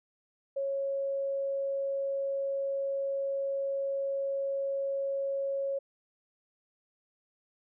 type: tone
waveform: sine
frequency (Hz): 550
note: C#5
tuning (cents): -14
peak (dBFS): -29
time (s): 0.56-5.79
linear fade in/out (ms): 10
effects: none